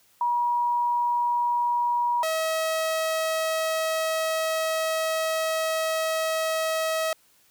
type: tone pair in turn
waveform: sine / sawtooth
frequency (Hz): 960 / 640.7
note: B5 / E5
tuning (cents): -49 / -49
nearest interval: perfect fifth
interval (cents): 700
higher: first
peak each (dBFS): -21 / -20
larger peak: second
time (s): 0.21-2.23 / 2.23-7.13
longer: second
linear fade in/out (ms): 2
effects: white hiss -61 dBFS RMS until 7.5 s